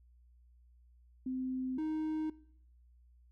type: tone pair in turn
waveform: sine / triangle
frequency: 258.3 / 312 Hz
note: C4 / D#4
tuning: -22 / +5 cents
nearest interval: minor third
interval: 327 cents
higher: second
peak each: -34 / -31 dBFS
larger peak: second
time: 1.26-1.78 / 1.78-2.3 s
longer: neither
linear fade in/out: 5 ms
effects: noise-tail reverb RT60 0.7 s tail -21 dB re dry + added 60 Hz sine -60 dBFS peak until 3.31 s